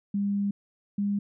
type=tone pair in turn; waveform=sine; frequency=201.2 / 202.4 Hz; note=G3 / G#3; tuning=+45 / -44 cents; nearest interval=unison; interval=11 cents; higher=second; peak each=-24 dBFS; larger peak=neither; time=0.14-0.51 / 0.98-1.19 s; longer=first; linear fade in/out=5 ms; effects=none